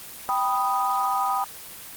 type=chord; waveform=sine; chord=G augmented; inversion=none; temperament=equal; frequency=784 / 987.8 / 1244.5 Hz; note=G5 / B5 / D#6; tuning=0 / 0 / 0 cents; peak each=-25 dBFS; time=0.29-1.44 s; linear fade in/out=0 ms; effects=white hiss -40 dBFS RMS until 1.96 s + Opus 24 kbps